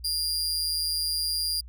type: tone with amplitude modulation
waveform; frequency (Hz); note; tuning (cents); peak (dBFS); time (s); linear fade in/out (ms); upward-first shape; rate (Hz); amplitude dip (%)
sawtooth; 4800; D8; +37; -20; 0.04-1.61; 10; sine; 159; 65
effects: added 60 Hz sine -41 dBFS peak until 1.68 s